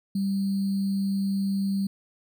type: tone with sample-and-hold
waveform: sine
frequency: 196 Hz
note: G3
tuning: in tune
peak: -23 dBFS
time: 0.15-1.87 s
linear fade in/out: 5 ms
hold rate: 4410 Hz
effects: none